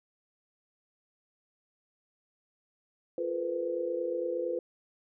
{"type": "tone cluster", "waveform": "sine", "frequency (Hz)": [347.2, 431.9, 476.3, 505], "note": ["F4", "A4", "A#4", "B4"], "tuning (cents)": [-10, -32, 37, 39], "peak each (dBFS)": [-35, -40, -39, -32], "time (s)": [3.18, 4.59], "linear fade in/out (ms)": 2, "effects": []}